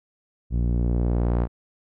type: tone with low-pass filter sweep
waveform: sawtooth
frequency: 59.3 Hz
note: A#1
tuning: 30 cents sharp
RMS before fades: -22 dBFS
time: 0.5-1.48 s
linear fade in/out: 50 ms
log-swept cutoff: 190 to 1100 Hz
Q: 0.79
effects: none